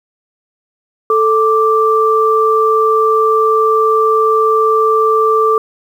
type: tone pair together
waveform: sine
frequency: 440 / 1174.7 Hz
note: A4 / D6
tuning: 0 / 0 cents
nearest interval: octave + perfect fourth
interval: 1700 cents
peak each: -11 dBFS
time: 1.1-5.58 s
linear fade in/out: 2 ms
effects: 7-bit